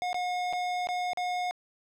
square tone with dropouts, 721 Hz, F#5, 45 cents flat, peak -29 dBFS, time 0.02-1.51 s, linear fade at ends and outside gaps 0 ms, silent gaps 0.13-0.144 / 0.527-0.533 / 0.871-0.888 / 1.133-1.173 s, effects low-pass 5000 Hz 12 dB/octave + 10-bit

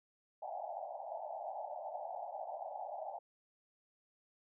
white band-pass noise, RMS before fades -44 dBFS, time 0.42-3.19 s, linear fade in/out 5 ms, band 590 to 850 Hz, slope 96 dB/octave, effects none

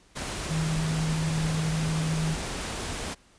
sine tone in noise, 158.7 Hz, D#3, 35 cents sharp, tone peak -25 dBFS, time 0.49-2.35 s, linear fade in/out 20 ms, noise pink, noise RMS -33 dBFS, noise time 0.15-3.15 s, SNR +5 dB, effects pink hiss -59 dBFS RMS until 3.38 s + resampled to 22050 Hz

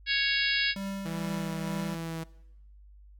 harmonic tone, 554.4 Hz, C#5, in tune, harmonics 3 / 4 / 5 / 6 / 7 / 8 / 9, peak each -30 / -31 / -32 / -33 / -33 / -34 / -35 dBFS, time 0.06-0.75 s, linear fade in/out 50 ms
square tone with tremolo, 196 Hz, G3, in tune, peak -33 dBFS, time 0.76-1.95 s, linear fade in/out 2 ms, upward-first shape triangle, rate 2.2 Hz, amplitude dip 45%
sawtooth tone with vibrato, 163.7 Hz, E3, 12 cents flat, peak -30 dBFS, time 1.05-2.24 s, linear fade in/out 10 ms, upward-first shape sine, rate 1.4 Hz, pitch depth 17 cents each way
effects noise-tail reverb RT60 0.9 s tail -21 dB re dry + added 50 Hz sine -50 dBFS peak until 3.19 s

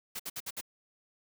white noise bursts, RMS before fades -38 dBFS, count 5, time 0.15-0.612 s, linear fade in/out 10 ms, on 46 ms, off 58 ms, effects none

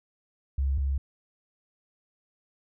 sine tone pair in turn, 68.1 / 68.45 Hz, C#2 / C#2, -30 / -21 cents, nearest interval unison, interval 9 cents, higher second, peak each -23 / -24 dBFS, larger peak first, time 0.58-0.78 / 0.78-0.98 s, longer neither, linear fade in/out 5 ms, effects none

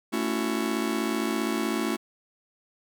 45% pulse chord, F# minor seventh, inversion first, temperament just, 222 / 277.5 / 333 / 370 Hz, A3 / C#4 / E4 / F#4, +16 / +2 / +18 / 0 cents, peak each -30 / -32 / -31 / -33 dBFS, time 0.12-1.97 s, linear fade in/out 20 ms, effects none

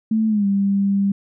sine tone with pitch glide, 220 to 198.28 Hz, A3 to G3, 0 to +20 cents, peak -15 dBFS, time 0.11-1.12 s, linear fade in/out 5 ms, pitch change -180 cents, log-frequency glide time 0.28-0.46 s, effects none

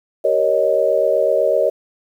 sine chord, Eb dominant seventh, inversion first, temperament equal with one note detuned, 386.2 / 466.2 / 554.4 / 622.3 Hz, G4 / Bb4 / Db5 / Eb5, -26 / 0 / 0 / 0 cents, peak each -23 / -20 / -17 / -17 dBFS, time 0.24-1.7 s, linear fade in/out 10 ms, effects 8-bit

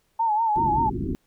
sine tone with vibrato, 880 Hz, A5, in tune, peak -19 dBFS, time 0.19-0.9 s, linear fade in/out 10 ms, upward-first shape sine, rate 5.2 Hz, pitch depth 86 cents each way
white low-pass noise, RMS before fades -28 dBFS, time 0.56-1.15 s, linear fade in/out 0 ms, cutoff 380 Hz, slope 96 dB/octave
effects pink hiss -68 dBFS RMS until 1.26 s

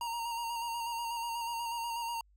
square tone with vibrato, 932.3 Hz, A#5, in tune, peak -35 dBFS, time 0.01-2.21 s, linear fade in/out 2 ms, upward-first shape square, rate 8.2 Hz, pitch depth 24 cents each way, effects added 50 Hz sine -62 dBFS peak until 2.36 s

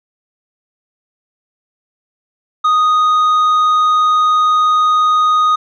sine tone with tanh clipping, 1243 Hz, D#6, 2 cents flat, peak -10 dBFS, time 2.64-5.56 s, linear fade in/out 10 ms, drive 5 dB, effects none

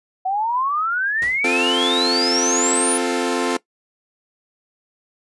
sine exponential sweep, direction up, 739 to 9956 Hz, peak -18 dBFS, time 0.25-2.98 s, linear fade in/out 10 ms
pink noise with exponential decay, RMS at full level -31 dBFS, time 1.22-1.51 s, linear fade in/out 1 ms, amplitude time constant 62 ms
sawtooth chord, F major, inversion second, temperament equal with one note detuned, 261.6 / 349.2 / 442 Hz, C4 / F4 / A4, 0 / 0 / +8 cents, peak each -19 dBFS, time 1.44-3.57 s, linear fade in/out 5 ms
effects noise-tail reverb RT60 0.1 s tail -19 dB re dry + resampled to 24000 Hz

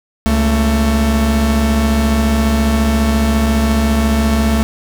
45% pulse tone pair together, 69.3 / 222.4 Hz, C#2 / A3, 0 / +19 cents, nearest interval octave + minor sixth, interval 2019 cents, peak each -14 dBFS, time 0.26-4.63 s, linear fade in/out 0 ms, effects none

